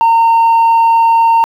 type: tone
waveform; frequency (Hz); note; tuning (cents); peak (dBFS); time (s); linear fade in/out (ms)
sine; 916; A#5; -31; -3; 0.01-1.44; 0
effects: tanh soft clip ceiling -5 dBFS + 7-bit